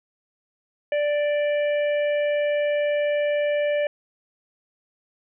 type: harmonic tone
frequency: 587.3 Hz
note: D5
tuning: in tune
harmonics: 1 / 3 / 4 / 5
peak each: -20 / -33 / -35 / -40 dBFS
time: 0.92-3.87 s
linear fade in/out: 2 ms
effects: none